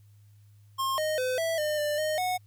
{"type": "tone with pitch steps", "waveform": "square", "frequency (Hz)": [1069, 619, 509, 657, 605, 594, 617, 733], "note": ["C6", "D#5", "C5", "E5", "D#5", "D5", "D#5", "F#5"], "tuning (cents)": [37, -9, -48, -6, -49, 20, -15, -16], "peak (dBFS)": -27, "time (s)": [0.78, 2.38], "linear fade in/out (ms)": 20, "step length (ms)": 200, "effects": ["added 103 Hz sine -53 dBFS peak until 2.46 s", "white hiss -71 dBFS RMS until 2.46 s"]}